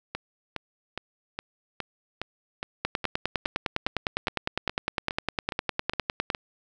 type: two click trains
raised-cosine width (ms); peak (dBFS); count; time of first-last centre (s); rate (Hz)
0.3; -9 / -15; 35 / 16; 2.85-6.302 / 0.15-6.348; 9.85 / 2.42
effects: none